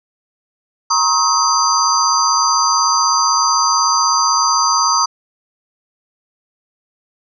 sine tone cluster, 945 / 1081 / 1272 / 4783 / 6120 Hz, A#5 / C#6 / D#6 / D8 / G8, +23 / -44 / +38 / +31 / -42 cents, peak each -18 dBFS, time 0.9-5.06 s, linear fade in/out 10 ms, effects none

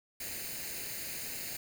white noise with comb filter, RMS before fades -40 dBFS, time 0.2-1.57 s, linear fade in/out 5 ms, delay 0.44 ms, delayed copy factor +0.65, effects none

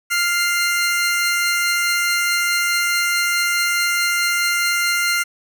sawtooth tone pair together, 1396.9 / 2093 Hz, F6 / C7, 0 / 0 cents, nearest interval perfect fifth, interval 700 cents, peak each -16 dBFS, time 0.1-5.24 s, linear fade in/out 20 ms, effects none

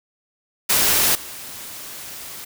white noise with level steps, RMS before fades -17 / -35 dBFS, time 0.69-2.45 s, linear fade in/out 10 ms, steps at 1.15 s, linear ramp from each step 2 ms, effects none

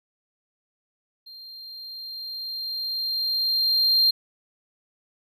triangle tone with level ramp, 4186 Hz, C8, in tune, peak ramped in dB -40 to -14 dBFS, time 1.26-4.11 s, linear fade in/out 10 ms, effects none

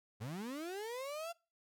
35% pulse linear sweep, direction up, 98 to 694 Hz, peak -39 dBFS, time 0.2-1.33 s, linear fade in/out 20 ms, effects noise-tail reverb RT60 0.3 s tail -23 dB re dry

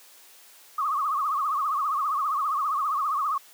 sine tone with vibrato, 1174.7 Hz, D6, in tune, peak -23 dBFS, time 0.78-3.38 s, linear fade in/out 5 ms, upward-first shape triangle, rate 15 Hz, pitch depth 170 cents each way, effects white hiss -52 dBFS RMS until 3.53 s + high-pass 400 Hz 12 dB/octave

